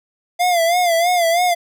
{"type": "tone with vibrato", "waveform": "square", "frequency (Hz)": 692, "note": "F5", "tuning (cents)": -16, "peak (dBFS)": -14, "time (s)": [0.39, 1.55], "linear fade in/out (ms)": 20, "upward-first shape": "sine", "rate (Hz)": 3.1, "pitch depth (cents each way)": 83, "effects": []}